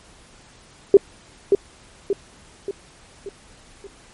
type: tone with echo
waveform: sine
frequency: 397.2 Hz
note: G4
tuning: 23 cents sharp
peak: -4 dBFS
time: 0.94-0.97 s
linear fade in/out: 2 ms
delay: 580 ms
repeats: 5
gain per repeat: -6 dB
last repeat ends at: 3.87 s
effects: pink hiss -49 dBFS RMS until 4.13 s + MP3 48 kbps